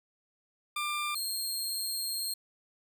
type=tone pair in turn; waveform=20% pulse; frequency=1192 / 4226 Hz; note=D6 / C8; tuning=+25 / +16 cents; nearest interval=octave + minor seventh; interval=2191 cents; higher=second; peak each=-26 dBFS; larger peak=neither; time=0.76-1.15 / 1.15-2.34 s; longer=second; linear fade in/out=5 ms; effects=none